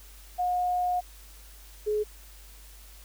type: tone pair in turn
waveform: sine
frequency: 720 / 422.7 Hz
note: F#5 / G#4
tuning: -47 / +31 cents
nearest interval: major sixth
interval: 922 cents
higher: first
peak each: -24 dBFS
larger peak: neither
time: 0.38-1.01 / 1.86-2.04 s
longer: first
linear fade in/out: 20 ms
effects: added 50 Hz sine -48 dBFS peak until 3.04 s + white hiss -53 dBFS RMS until 3.04 s